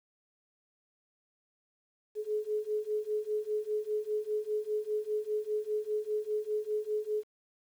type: beating tone pair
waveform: sine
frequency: 422.6 / 427.6 Hz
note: G#4 / A4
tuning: +30 / -49 cents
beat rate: 5 Hz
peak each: -34 / -33 dBFS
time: 2.15-7.24 s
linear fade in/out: 50 ms
effects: 10-bit